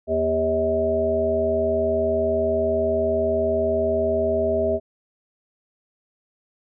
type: harmonic tone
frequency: 80 Hz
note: D#2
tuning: 49 cents sharp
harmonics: 1 / 3 / 5 / 7 / 8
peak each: -30 / -29 / -24 / -30 / -21 dBFS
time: 0.07-4.8 s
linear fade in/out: 50 ms
effects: none